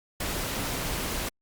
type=noise; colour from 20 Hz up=pink; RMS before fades=-31 dBFS; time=0.2-1.29 s; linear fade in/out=5 ms; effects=Opus 48 kbps